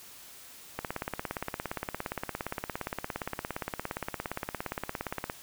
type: click train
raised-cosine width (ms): 0.5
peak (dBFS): -17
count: 79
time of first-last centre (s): 0.79-5.299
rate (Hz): 17.3
effects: white hiss -50 dBFS RMS until 5.42 s